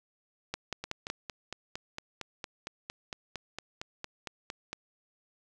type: two click trains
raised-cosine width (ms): 0.2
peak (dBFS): -16 / -20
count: 4 / 18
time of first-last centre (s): 0.54-1.101 / 0.84-4.73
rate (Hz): 5.35 / 4.37
effects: none